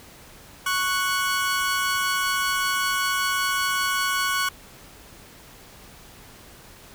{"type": "tone pair together", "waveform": "sawtooth", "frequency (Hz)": [1108.7, 1480], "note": ["C#6", "F#6"], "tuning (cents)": [0, 0], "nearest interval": "perfect fourth", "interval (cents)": 500, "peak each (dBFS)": -21, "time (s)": [0.66, 4.49], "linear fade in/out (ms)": 5, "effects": ["pink hiss -47 dBFS RMS until 6.94 s"]}